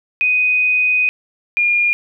sine tone pair in turn, 2496 / 2419 Hz, D#7 / D#7, +5 / -49 cents, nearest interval minor second, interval 54 cents, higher first, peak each -12 dBFS, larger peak neither, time 0.21-1.09 / 1.57-1.93 s, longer first, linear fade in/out 0 ms, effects none

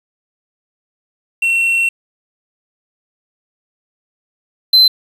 triangle tone pair in turn, 2718 / 4072 Hz, F7 / C8, -48 / -48 cents, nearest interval perfect fifth, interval 700 cents, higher second, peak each -10 / -4 dBFS, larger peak second, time 1.42-1.89 / 4.73-4.88 s, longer first, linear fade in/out 5 ms, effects resampled to 32000 Hz + 7-bit

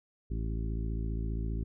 harmonic tone with a mistuned harmonic, 55 Hz, A1, in tune, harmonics 1 / 2 / 3 / 4 / 5 / 6 / 7, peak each -32 / -38 / -42 / -44 / -46 / -48 / -49 dBFS, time 0.3-1.64 s, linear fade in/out 10 ms, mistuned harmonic 7, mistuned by +30 cents, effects none

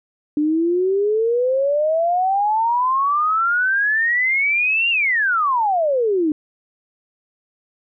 sine exponential two-way sweep, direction up then down, 293.7 to 2818 to 293.7 Hz, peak -15 dBFS, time 0.37-6.32 s, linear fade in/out 2 ms, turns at 4.9 s, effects none

